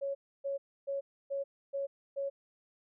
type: tone bursts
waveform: sine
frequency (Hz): 554.4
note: C#5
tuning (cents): 0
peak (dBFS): -32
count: 6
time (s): 0.01-2.3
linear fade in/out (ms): 20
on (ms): 140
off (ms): 290
effects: none